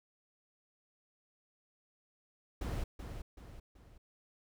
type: noise with echo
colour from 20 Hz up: brown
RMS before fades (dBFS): -37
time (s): 2.61-2.84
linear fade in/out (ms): 5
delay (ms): 380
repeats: 3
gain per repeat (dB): -7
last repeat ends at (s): 3.98
effects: none